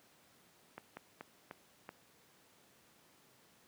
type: slowing click train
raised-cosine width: 0.5 ms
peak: -30 dBFS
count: 5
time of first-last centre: 0.78-1.891 s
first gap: 190 ms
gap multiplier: 1.26
effects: pink hiss -66 dBFS RMS until 3.67 s + high-pass 150 Hz 12 dB/octave